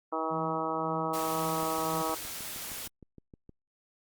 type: harmonic tone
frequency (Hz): 160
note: D#3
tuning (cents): +49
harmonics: 2 / 3 / 4 / 5 / 6 / 7 / 8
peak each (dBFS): -37 / -37 / -37 / -37 / -37 / -37 / -37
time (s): 0.12-2.15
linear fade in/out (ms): 10
type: tone with tremolo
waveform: triangle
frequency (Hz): 164.81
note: E3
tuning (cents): 0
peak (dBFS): -34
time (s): 0.3-2.03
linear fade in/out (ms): 20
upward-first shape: sine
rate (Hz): 1.9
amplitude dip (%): 75
type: noise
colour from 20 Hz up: white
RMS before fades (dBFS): -39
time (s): 1.13-2.88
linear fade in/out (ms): 10
type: click train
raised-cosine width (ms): 3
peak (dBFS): -36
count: 13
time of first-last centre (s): 1.63-3.493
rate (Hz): 6.44
effects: Opus 48 kbps